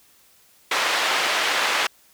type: band-pass noise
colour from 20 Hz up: white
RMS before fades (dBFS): -22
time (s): 0.71-1.87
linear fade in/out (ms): 5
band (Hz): 550 to 2900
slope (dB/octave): 12
effects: white hiss -56 dBFS RMS until 2.13 s